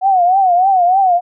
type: tone with vibrato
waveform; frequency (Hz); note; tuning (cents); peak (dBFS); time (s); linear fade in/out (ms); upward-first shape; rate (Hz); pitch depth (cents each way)
sine; 740; F#5; 0; -8; 0.01-1.21; 50; triangle; 3.3; 130
effects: none